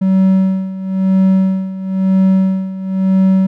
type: tone with tremolo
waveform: triangle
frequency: 190 Hz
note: F#3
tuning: 46 cents sharp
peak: -5 dBFS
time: 0.01-3.47 s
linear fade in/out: 10 ms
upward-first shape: sine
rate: 1 Hz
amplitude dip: 80%
effects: none